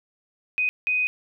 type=tone bursts at uneven times; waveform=sine; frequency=2499 Hz; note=D#7; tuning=7 cents sharp; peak=-20 dBFS; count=2; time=0.58-0.69 / 0.87-1.07 s; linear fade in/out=0 ms; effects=none